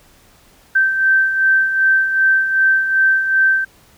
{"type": "beating tone pair", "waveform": "sine", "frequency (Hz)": [1554, 1556.6], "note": ["G6", "G6"], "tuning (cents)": [-16, -13], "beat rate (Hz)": 2.6, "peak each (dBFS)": [-20, -12], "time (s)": [0.75, 3.65], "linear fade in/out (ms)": 10, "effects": ["pink hiss -50 dBFS RMS until 3.97 s"]}